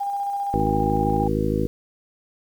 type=tone with tremolo; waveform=sine; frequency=803 Hz; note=G5; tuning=41 cents sharp; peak=-22 dBFS; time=0-1.28 s; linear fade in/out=10 ms; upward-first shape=square; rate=15 Hz; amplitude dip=25%
type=harmonic tone; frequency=53 Hz; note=G#1; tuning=36 cents sharp; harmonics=1 / 2 / 3 / 4 / 5 / 6 / 7 / 9; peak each=-28 / -28 / -28 / -28 / -28 / -28 / -28 / -28 dBFS; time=0.54-1.67 s; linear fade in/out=0 ms
effects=8-bit